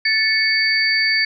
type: tone cluster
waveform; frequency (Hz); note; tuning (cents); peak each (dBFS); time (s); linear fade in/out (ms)
sine; 1756 / 2215 / 4597; A6 / C#7 / D8; -4 / -2 / -38; -19; 0.05-1.25; 5
effects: none